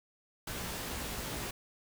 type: noise with comb filter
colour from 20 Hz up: pink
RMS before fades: -39 dBFS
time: 0.47-1.51 s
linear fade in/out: 5 ms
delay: 17 ms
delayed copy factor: +0.65
effects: none